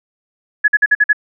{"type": "tone bursts", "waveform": "sine", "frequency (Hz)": 1692, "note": "G#6", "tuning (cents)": 32, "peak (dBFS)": -7, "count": 6, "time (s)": [0.64, 1.131], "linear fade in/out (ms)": 10, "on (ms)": 41, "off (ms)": 49, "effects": []}